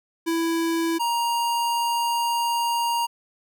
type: tone pair in turn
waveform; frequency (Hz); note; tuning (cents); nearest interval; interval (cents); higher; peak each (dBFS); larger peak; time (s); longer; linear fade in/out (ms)
square; 331.1 / 939.7; E4 / A#5; +8 / +14; octave + tritone; 1806; second; -22; neither; 0.26-0.99 / 0.99-3.07; second; 20
effects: none